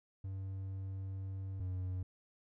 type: tone pair in turn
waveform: triangle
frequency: 96.1 / 92.27 Hz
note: G2 / F#2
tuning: -34 / -4 cents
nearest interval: minor second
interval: 70 cents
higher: first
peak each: -37 / -34 dBFS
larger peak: second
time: 0.24-1.6 / 1.6-2.03 s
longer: first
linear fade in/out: 5 ms
effects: none